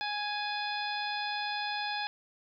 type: harmonic tone with a mistuned harmonic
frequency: 831 Hz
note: G#5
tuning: 1 cent sharp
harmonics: 1 / 2 / 3 / 4 / 5 / 6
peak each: -35 / -38 / -40 / -41 / -42 / -43 dBFS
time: 0.01-2.07 s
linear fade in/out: 0 ms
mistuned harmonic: 4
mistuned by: +65 cents
effects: none